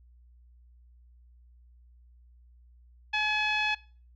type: tone with low-pass filter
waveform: 10% pulse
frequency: 850 Hz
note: G#5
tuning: 40 cents sharp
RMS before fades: -28 dBFS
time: 3.13-3.75 s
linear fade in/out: 10 ms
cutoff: 2700 Hz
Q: 1.9
effects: noise-tail reverb RT60 0.4 s tail -22 dB re dry + added 60 Hz sine -54 dBFS peak until 4.15 s